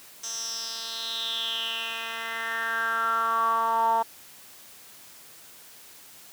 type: tone with band-pass filter sweep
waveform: 10% pulse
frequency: 227.2 Hz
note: A#3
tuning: 44 cents flat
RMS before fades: -28 dBFS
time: 0.23-4.03 s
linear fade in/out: 10 ms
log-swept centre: 6300 to 840 Hz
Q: 6.4
effects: white hiss -49 dBFS RMS until 6.32 s + high-pass 80 Hz 12 dB/octave